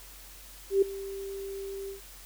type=tone with ADSR envelope; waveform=sine; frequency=392 Hz; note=G4; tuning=in tune; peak=-17 dBFS; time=0.7-2.01 s; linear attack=120 ms; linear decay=7 ms; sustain=-18 dB; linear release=120 ms; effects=added 46 Hz sine -51 dBFS peak until 2.25 s + white hiss -50 dBFS RMS until 2.25 s